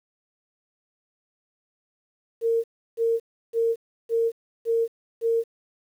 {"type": "tone bursts", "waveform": "sine", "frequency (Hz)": 459, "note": "A#4", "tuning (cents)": -27, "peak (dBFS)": -19, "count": 6, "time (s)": [2.41, 5.44], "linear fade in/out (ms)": 50, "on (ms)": 230, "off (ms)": 330, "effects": ["9-bit"]}